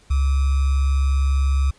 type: tone with sample-and-hold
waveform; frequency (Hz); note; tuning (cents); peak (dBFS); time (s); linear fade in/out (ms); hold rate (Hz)
sine; 68.5; C#2; -20; -15; 0.1-1.71; 10; 1225
effects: pink hiss -54 dBFS RMS until 1.78 s + resampled to 22050 Hz